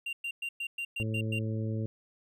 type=tone bursts; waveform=triangle; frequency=2773 Hz; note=F7; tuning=13 cents flat; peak=-31 dBFS; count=8; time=0.06-1.39 s; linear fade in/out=5 ms; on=70 ms; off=110 ms
type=harmonic tone; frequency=110 Hz; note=A2; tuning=in tune; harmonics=1 / 2 / 3 / 4 / 5; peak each=-31 / -37 / -41 / -43 / -45 dBFS; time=1-1.86 s; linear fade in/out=0 ms
effects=none